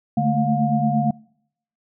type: tone cluster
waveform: sine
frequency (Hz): 145.2 / 216 / 224.7 / 710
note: D3 / A3 / A3 / F5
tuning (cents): -19 / -32 / +37 / +28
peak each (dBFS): -22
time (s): 0.17-1.11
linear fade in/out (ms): 5
effects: noise-tail reverb RT60 0.7 s tail -25 dB re dry